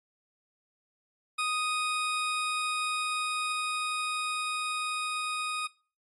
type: tone with level ramp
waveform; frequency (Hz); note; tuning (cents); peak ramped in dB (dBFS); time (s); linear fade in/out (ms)
20% pulse; 1244.5; D#6; 0; -23 to -26; 1.38-5.67; 10
effects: noise-tail reverb RT60 0.4 s tail -23 dB re dry + AAC 32 kbps